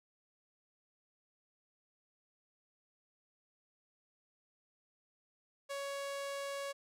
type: tone with low-pass filter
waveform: sawtooth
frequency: 558 Hz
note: C#5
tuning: 11 cents sharp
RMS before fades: -41 dBFS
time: 5.69-6.73 s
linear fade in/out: 20 ms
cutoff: 11000 Hz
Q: 0.85
effects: none

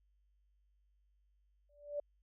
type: tone with exponential growth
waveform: sine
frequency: 583 Hz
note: D5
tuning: 13 cents flat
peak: -33 dBFS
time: 1.69-2 s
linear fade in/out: 5 ms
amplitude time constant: 67 ms
effects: added 50 Hz sine -70 dBFS peak until 2.22 s

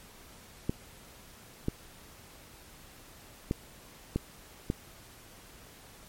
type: clicks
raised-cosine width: 3 ms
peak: -15 dBFS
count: 5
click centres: 0.695 / 1.684 / 3.511 / 4.16 / 4.701 s
effects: pink hiss -53 dBFS RMS until 6.08 s + MP3 64 kbps

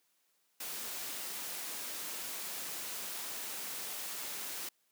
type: noise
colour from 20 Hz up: white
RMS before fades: -41 dBFS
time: 0.6-4.69 s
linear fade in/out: 5 ms
effects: white hiss -75 dBFS RMS until 4.91 s + high-pass 200 Hz 12 dB/octave

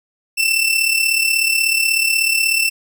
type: tone with amplitude modulation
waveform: sawtooth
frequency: 2676 Hz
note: E7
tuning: 25 cents sharp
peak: -8 dBFS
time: 0.37-2.7 s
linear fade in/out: 20 ms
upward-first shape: sine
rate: 36.4 Hz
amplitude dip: 60%
effects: none

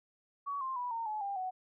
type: tone with pitch steps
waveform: sine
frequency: 1128 / 1052.5 / 982 / 916.2 / 854.9 / 797.6 / 744.2 Hz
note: C#6 / C6 / B5 / A#5 / G#5 / G5 / F#5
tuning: +30 / +10 / -10 / -30 / +50 / +30 / +10 cents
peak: -34 dBFS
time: 0.46-1.51 s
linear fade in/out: 20 ms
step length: 150 ms
effects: none

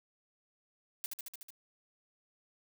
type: noise with echo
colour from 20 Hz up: blue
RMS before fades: -38 dBFS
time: 1.04-1.06 s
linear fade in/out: 0 ms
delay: 74 ms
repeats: 6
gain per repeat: -2 dB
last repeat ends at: 1.504 s
effects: none

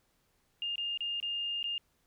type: tone with dropouts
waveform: sine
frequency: 2819 Hz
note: F7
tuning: 16 cents sharp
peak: -32 dBFS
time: 0.62-1.78 s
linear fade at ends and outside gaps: 1 ms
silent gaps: 0.757-0.78 / 0.975-1.006 / 1.201-1.227 / 1.629-1.641 s
effects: pink hiss -73 dBFS RMS until 2.06 s

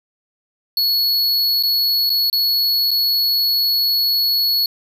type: tone with dropouts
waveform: square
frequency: 4376 Hz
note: C#8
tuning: 23 cents flat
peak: -15 dBFS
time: 0.77-4.66 s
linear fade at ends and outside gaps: 2 ms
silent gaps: 1.627-1.634 / 2.095-2.101 / 2.3-2.328 / 2.908-2.913 s
effects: none

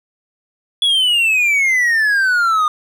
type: exponential sweep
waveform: triangle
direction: down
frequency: 3413 to 1212 Hz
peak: -10 dBFS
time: 0.82-2.68 s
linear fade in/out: 2 ms
effects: none

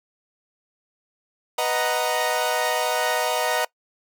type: chord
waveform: sawtooth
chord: B major seventh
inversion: none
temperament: equal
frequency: 493.9 / 622.3 / 740 / 932.3 Hz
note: B4 / D#5 / F#5 / A#5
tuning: 0 / 0 / 0 / 0 cents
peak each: -24 / -22 / -23 / -23 dBFS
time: 1.58-3.65 s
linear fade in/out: 5 ms
effects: noise-tail reverb RT60 0.1 s tail -22 dB re dry

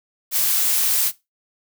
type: noise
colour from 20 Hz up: blue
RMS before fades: -19 dBFS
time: 0.31-1.12 s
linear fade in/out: 50 ms
effects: noise-tail reverb RT60 0.2 s tail -17 dB re dry

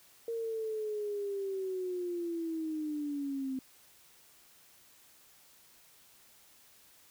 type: linear sweep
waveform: sine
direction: down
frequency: 463.2 to 259.5 Hz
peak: -33 dBFS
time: 0.28-3.59 s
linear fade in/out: 2 ms
effects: white hiss -61 dBFS RMS until 7.1 s

